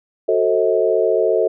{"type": "chord", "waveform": "sine", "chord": "F# diminished seventh", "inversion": "none", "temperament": "just", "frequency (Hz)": [370, 444, 532.8, 639.4], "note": ["F#4", "A4", "C5", "Eb5"], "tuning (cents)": [0, 16, 31, 47], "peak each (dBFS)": [-20, -17, -21, -19], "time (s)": [0.28, 1.48], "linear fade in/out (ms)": 10, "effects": []}